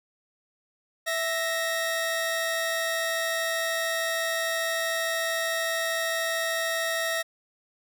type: tone pair together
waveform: sawtooth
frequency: 659.3 / 1864.7 Hz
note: E5 / A#6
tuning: 0 / 0 cents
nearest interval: octave + tritone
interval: 1800 cents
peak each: -25 dBFS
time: 1.06-7.23 s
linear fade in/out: 20 ms
effects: none